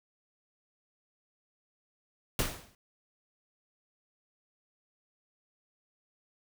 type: noise with exponential decay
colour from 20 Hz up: pink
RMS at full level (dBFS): -27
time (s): 2.39-2.75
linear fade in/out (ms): 1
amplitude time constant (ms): 77
effects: none